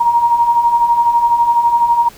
sine beating tone pair, 932.3 / 944.3 Hz, A#5 / A#5, 0 / +22 cents, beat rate 12 Hz, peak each -17 / -10 dBFS, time 0-2.09 s, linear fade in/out 10 ms, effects pink hiss -40 dBFS RMS until 2.17 s

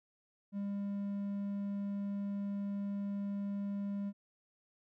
triangle tone, 200.7 Hz, G3, 41 cents sharp, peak -33 dBFS, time 0.52-4.13 s, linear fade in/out 50 ms, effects none

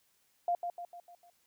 sine tone with echo, 698.5 Hz, F5, in tune, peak -27 dBFS, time 0.48-0.55 s, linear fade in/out 2 ms, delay 150 ms, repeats 5, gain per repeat -6 dB, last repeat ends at 1.3 s, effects white hiss -72 dBFS RMS until 1.46 s

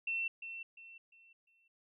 sine tone with echo, 2698 Hz, E7, 40 cents sharp, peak -33 dBFS, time 0.07-0.28 s, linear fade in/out 5 ms, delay 350 ms, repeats 4, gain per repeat -9 dB, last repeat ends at 1.68 s, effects none

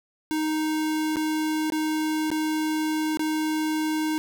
square tone with dropouts, 311.1 Hz, D#4, in tune, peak -24 dBFS, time 0.31-4.18 s, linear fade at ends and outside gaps 0 ms, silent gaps 1.159-1.168 / 1.701-1.722 / 2.303-2.315 / 3.172-3.194 s, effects none

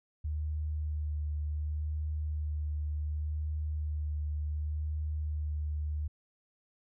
sine tone with vibrato, 75.7 Hz, D#2, 47 cents flat, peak -31 dBFS, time 0.24-6.08 s, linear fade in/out 10 ms, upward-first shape sine, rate 0.68 Hz, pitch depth 17 cents each way, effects none

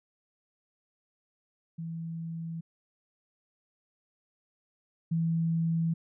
sine tone pair in turn, 164.81 / 164.81 Hz, E3 / E3, 0 / 0 cents, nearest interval unison, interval 0 cents, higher neither, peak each -34 / -25 dBFS, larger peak second, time 1.78-2.61 / 5.11-5.94 s, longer neither, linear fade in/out 10 ms, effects none

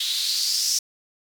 blue noise with band-pass filter sweep, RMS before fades -24 dBFS, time 0-0.79 s, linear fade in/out 5 ms, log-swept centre 3600 to 5700 Hz, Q 5.1, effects none

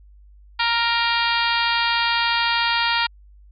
harmonic tone with a mistuned harmonic, 466.2 Hz, A#4, in tune, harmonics 2 / 3 / 4 / 5 / 6 / 7 / 8 / 9 / 10, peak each -23 / -25 / -26 / -27 / -28 / -28 / -29 / -30 / -30 dBFS, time 0.59-3.07 s, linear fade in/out 10 ms, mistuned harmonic 5, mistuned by +27 cents, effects added 50 Hz sine -45 dBFS peak until 3.51 s

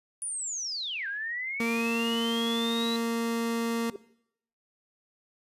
sine linear two-way sweep, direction down then up, 9810 to 1568 to 3980 Hz, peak -31 dBFS, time 0.22-2.96 s, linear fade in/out 0 ms, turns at 1.07 s
30% pulse tone, 231 Hz, A#3, 16 cents flat, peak -24 dBFS, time 1.6-3.9 s, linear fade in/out 2 ms
sine tone with exponential growth, 402.6 Hz, G4, 46 cents sharp, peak -31 dBFS, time 3.89-3.96 s, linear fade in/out 2 ms, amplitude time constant 15 ms
effects noise-tail reverb RT60 0.7 s tail -19 dB re dry + resampled to 32000 Hz

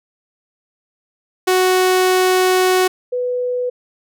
sawtooth / sine tone pair in turn, 370 / 495.5 Hz, F#4 / B4, 0 / +6 cents, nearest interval perfect fourth, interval 506 cents, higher second, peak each -8 / -17 dBFS, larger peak first, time 1.47-2.88 / 3.12-3.7 s, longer first, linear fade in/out 10 ms, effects none

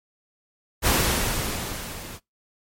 pink noise with level ramp, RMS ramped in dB -18 to -39 dBFS, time 0.82-2.2 s, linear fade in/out 50 ms, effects noise-tail reverb RT60 0.2 s tail -26 dB re dry + MP3 64 kbps

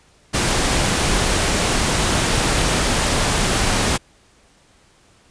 pink noise, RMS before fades -18 dBFS, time 0.33-3.98 s, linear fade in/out 20 ms, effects pink hiss -54 dBFS RMS until 5.3 s + resampled to 22050 Hz

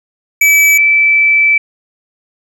square / sine tone pair in turn, 2300 / 2317 Hz, D7 / D7, -37 / -24 cents, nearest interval unison, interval 13 cents, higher second, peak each -6 dBFS, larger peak neither, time 0.41-0.78 / 0.78-1.58 s, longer second, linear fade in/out 5 ms, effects none

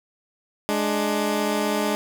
15% pulse tone pair together, 209.7 / 296.6 Hz, G#3 / D4, +17 / +17 cents, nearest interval tritone, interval 600 cents, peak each -17 / -19 dBFS, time 0.69-1.95 s, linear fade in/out 0 ms, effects none

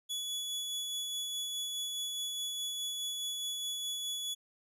sawtooth tone with tremolo, 3400 Hz, G#7, 40 cents sharp, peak -31 dBFS, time 0.09-4.35 s, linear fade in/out 20 ms, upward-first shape sine, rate 4.8 Hz, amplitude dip 25%, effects resampled to 32000 Hz

